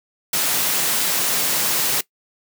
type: high-pass noise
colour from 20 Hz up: white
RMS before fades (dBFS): -20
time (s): 0.33-2.01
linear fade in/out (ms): 5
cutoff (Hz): 120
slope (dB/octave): 48
effects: noise-tail reverb RT60 0.1 s tail -20 dB re dry